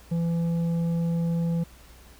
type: tone with tanh clipping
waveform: triangle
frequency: 168.1 Hz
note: E3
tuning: 34 cents sharp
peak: -24 dBFS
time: 0.11-1.64 s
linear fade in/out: 10 ms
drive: 11 dB
effects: added 60 Hz sine -50 dBFS peak until 2.19 s + pink hiss -53 dBFS RMS until 2.19 s